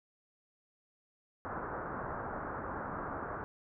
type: low-pass noise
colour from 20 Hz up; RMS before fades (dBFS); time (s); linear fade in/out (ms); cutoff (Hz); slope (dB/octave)
white; -40; 1.45-3.44; 0; 1500; 48
effects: none